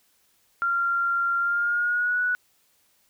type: tone with pitch glide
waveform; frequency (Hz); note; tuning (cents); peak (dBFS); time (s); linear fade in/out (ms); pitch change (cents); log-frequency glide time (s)
sine; 1384 to 1474.8; F6 to F#6; -16 to -6; -21; 0.62-2.35; 0; +110; 1.39-2.21
effects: white hiss -65 dBFS RMS until 3.09 s